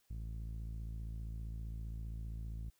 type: tone with low-pass filter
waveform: sawtooth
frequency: 55.2 Hz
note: A1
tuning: 6 cents sharp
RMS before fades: -43 dBFS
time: 0.1-2.7 s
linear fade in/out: 5 ms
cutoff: 140 Hz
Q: 0.84
effects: white hiss -75 dBFS RMS until 2.79 s